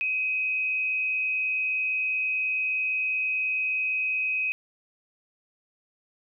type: tone with frequency modulation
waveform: sine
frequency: 2526 Hz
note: D#7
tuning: 26 cents sharp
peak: -24 dBFS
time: 0.01-4.52 s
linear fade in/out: 0 ms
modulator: 109 Hz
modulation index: 0.47
effects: none